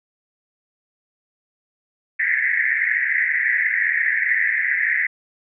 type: band-pass noise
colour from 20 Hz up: white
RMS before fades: -20 dBFS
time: 2.19-5.07 s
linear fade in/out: 10 ms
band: 1700 to 2100 Hz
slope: 96 dB/octave
effects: none